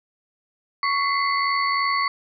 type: tone cluster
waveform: sine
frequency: 1116 / 2027 / 2110 / 4462 Hz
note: C#6 / B6 / C7 / C#8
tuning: +11 / +45 / +14 / +11 cents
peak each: -21 / -27 / -29 / -29 dBFS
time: 0.83-2.08 s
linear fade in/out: 2 ms
effects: none